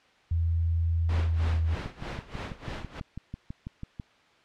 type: tone with pitch glide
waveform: sine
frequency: 83.2 to 81.39 Hz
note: E2 to E2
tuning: +17 to -21 cents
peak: -23 dBFS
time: 0.31-1.75 s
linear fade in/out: 5 ms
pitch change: -38 cents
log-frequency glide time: 1.12-1.52 s
type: noise with tremolo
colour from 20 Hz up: pink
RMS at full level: -35 dBFS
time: 1.09-3 s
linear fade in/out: 2 ms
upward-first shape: sine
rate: 3.2 Hz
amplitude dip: 85%
type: click train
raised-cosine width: 5 ms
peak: -24 dBFS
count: 14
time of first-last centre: 1.86-3.998 s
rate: 6.08 Hz
effects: white hiss -60 dBFS RMS until 4.44 s + low-pass 3000 Hz 12 dB/octave